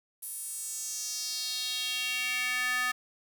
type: tone with high-pass filter sweep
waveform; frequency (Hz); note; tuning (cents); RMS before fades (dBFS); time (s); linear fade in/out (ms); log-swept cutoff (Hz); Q
square; 250; B3; +21; -33; 0.22-2.92; 10; 11000 to 1500; 3.2
effects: 9-bit